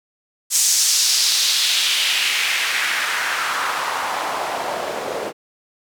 white noise with band-pass filter sweep, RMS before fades -20 dBFS, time 0.5-5.33 s, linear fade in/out 50 ms, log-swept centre 7100 to 470 Hz, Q 1.9, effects none

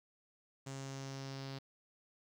sawtooth tone with low-pass filter sweep, 135.7 Hz, C#3, 36 cents flat, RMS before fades -45 dBFS, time 0.66-1.59 s, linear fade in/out 10 ms, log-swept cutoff 7400 to 4600 Hz, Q 3.4, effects 11-bit

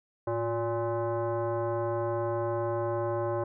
sine tone with frequency modulation, 110.3 Hz, A2, 5 cents sharp, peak -27 dBFS, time 0.27-3.44 s, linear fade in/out 5 ms, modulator 466 Hz, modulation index 1.7, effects none

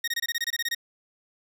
20% pulse tone bursts, 1864.7 Hz, A#6, in tune, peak -20 dBFS, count 12, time 0.04-0.748 s, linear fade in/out 5 ms, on 37 ms, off 24 ms, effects none

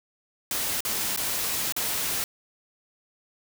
white noise with dropouts, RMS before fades -28 dBFS, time 0.51-2.24 s, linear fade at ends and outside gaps 1 ms, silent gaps 0.806-0.85 / 1.162-1.174 / 1.723-1.764 s, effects none

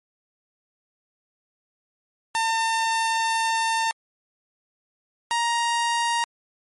sawtooth tone pair in turn, 903 / 937.9 Hz, A5 / A#5, +45 / +10 cents, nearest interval minor second, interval 65 cents, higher second, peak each -17 dBFS, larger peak neither, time 2.35-3.91 / 5.31-6.24 s, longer first, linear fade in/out 0 ms, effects MP3 48 kbps

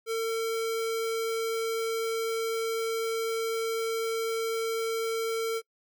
square tone, 452 Hz, A4, 47 cents sharp, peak -28 dBFS, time 0.06-5.62 s, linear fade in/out 50 ms, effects noise-tail reverb RT60 0.1 s tail -24 dB re dry

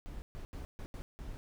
brown noise bursts at uneven times, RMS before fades -43 dBFS, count 6, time 0.06-0.22 / 0.35-0.45 / 0.53-0.65 / 0.79-0.86 / 0.94-1.02 / 1.19-1.37 s, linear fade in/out 0 ms, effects none

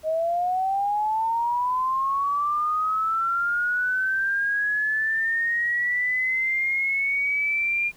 sine linear sweep, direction up, 622.3 to 2410 Hz, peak -21 dBFS, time 0.03-7.92 s, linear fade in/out 50 ms, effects pink hiss -54 dBFS RMS until 7.96 s

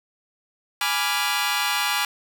15% pulse chord, G# diminished seventh, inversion none, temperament equal, 830.6 / 987.8 / 1174.7 / 1396.9 Hz, G#5 / B5 / D6 / F6, 0 / 0 / 0 / 0 cents, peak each -20 / -21 / -21 / -21 dBFS, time 0.81-2.05 s, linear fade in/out 2 ms, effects none

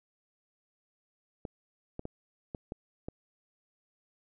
clicks, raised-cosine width 2 ms, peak -24 dBFS, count 6, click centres 1.452 / 1.994 / 2.054 / 2.548 / 2.721 / 3.085 s, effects none

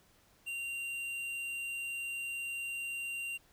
sine tone with tanh clipping, 2769 Hz, F7, 15 cents flat, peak -38 dBFS, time 0.46-3.38 s, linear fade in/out 20 ms, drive 11 dB, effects pink hiss -66 dBFS RMS until 3.52 s

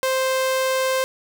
sawtooth tone, 523.3 Hz, C5, in tune, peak -15 dBFS, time 0.03-1.04 s, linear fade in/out 0 ms, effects none

